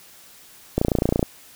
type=click train; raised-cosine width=2 ms; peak=-5 dBFS; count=14; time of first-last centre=0.78-1.228 s; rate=29 Hz; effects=white hiss -48 dBFS RMS until 1.55 s